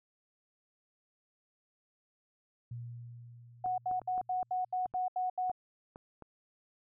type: tone with exponential decay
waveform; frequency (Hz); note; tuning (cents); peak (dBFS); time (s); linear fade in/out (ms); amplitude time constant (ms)
sine; 119; A#2; +36; -38; 2.71-4.92; 5; 480
type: tone bursts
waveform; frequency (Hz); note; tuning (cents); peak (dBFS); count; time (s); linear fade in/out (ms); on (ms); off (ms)
sine; 736; F#5; -9; -30; 9; 3.64-5.516; 5; 140; 77
type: clicks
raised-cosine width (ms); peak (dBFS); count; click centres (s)
1; -34; 11; 3.66 / 3.913 / 4.017 / 4.179 / 4.214 / 4.429 / 4.858 / 4.939 / 5.497 / 5.959 / 6.223
effects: none